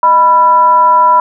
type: tone with frequency modulation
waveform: sine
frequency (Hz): 987.8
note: B5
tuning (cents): 0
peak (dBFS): -4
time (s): 0.03-1.2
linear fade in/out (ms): 2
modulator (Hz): 369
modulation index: 0.42
effects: none